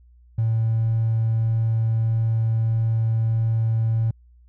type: tone with hard clipping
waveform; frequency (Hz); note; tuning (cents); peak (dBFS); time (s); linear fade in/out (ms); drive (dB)
triangle; 112.7; A2; +42; -18; 0.38-4.11; 5; 3
effects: added 60 Hz sine -49 dBFS peak until 4.48 s